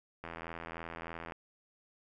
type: click train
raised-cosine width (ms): 0.5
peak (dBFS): -27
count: 91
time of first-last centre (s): 0.24-1.322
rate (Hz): 83.2
effects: none